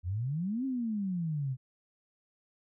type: exponential two-way sweep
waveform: sine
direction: up then down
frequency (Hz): 82.41 to 272.1 to 125.5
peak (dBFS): -30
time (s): 0.03-1.57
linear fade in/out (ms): 50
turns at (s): 0.65
effects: none